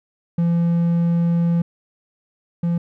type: tone pair in turn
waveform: triangle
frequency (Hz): 170 / 170.91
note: F3 / F3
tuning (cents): -46 / -37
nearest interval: unison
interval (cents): 9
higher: second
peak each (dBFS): -13 / -15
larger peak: first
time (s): 0.38-1.62 / 2.63-2.78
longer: first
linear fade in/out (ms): 5
effects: none